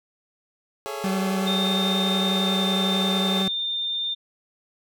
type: chord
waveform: 25% pulse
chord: A major seventh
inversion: third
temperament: equal with one note detuned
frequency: 415.3 / 440 / 554.4 / 676.2 Hz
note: G#4 / A4 / C#5 / E5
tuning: 0 / 0 / 0 / +44 cents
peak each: -30 / -33 / -31 / -35 dBFS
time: 0.86-3.42 s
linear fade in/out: 0 ms
type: tone with vibrato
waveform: 40% pulse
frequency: 191.2 Hz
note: G3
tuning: 43 cents flat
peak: -22 dBFS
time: 1.04-3.48 s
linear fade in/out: 2 ms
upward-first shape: square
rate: 11 Hz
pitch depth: 11 cents each way
type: tone with pitch glide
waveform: sine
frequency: 3636 to 3609 Hz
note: A#7 to A7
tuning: -44 to +43 cents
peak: -24 dBFS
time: 1.46-4.15 s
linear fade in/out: 20 ms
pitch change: -13 cents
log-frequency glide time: 2.31-2.63 s
effects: none